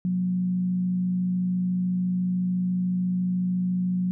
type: tone with frequency modulation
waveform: sine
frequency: 182.1 Hz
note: F#3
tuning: 27 cents flat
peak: -22 dBFS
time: 0.05-4.11 s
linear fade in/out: 0 ms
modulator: 54 Hz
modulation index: 0.23
effects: none